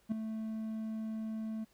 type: tone with ADSR envelope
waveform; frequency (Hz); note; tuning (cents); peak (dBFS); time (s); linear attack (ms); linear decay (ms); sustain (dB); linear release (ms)
triangle; 220; A3; 0; -25; 0.09-1.65; 29; 4; -9; 18
effects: pink hiss -69 dBFS RMS until 1.73 s